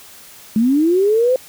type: linear sweep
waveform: sine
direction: up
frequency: 210.3 to 523.3 Hz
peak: -11 dBFS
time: 0.56-1.36 s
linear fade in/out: 2 ms
effects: white hiss -41 dBFS RMS until 1.48 s